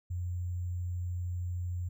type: tone with sample-and-hold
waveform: sine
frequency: 88.7 Hz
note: F2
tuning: 27 cents sharp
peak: -32 dBFS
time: 0.1-1.89 s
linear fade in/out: 10 ms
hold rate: 7350 Hz
effects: none